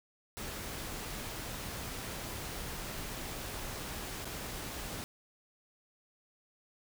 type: noise with dropouts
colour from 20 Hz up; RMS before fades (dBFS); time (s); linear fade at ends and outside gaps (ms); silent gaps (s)
pink; -41; 0.37-5.04; 0; 4.246-4.254
effects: none